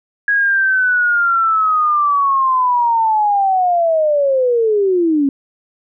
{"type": "linear sweep", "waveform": "sine", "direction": "down", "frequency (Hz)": [1661.2, 269], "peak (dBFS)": -11, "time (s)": [0.28, 5.29], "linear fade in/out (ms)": 2, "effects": []}